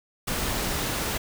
pink noise, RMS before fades -28 dBFS, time 0.27-1.18 s, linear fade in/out 10 ms, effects none

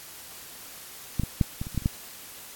clicks, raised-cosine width 5 ms, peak -12 / -15 / -8 / -18 / -24 / -26 / -13 / -29 / -10 dBFS, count 9, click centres 1.197 / 1.235 / 1.412 / 1.615 / 1.669 / 1.747 / 1.777 / 1.822 / 1.859 s, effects white hiss -44 dBFS RMS until 2.55 s + AAC 64 kbps

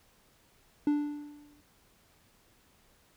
triangle tone with exponential decay, 293.7 Hz, D4, in tune, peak -20 dBFS, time 0.87-1.61 s, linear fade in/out 2 ms, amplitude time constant 160 ms, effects pink hiss -65 dBFS RMS until 3.16 s

